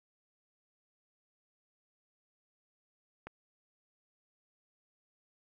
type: click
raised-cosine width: 0.5 ms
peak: -28 dBFS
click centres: 3.27 s
effects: none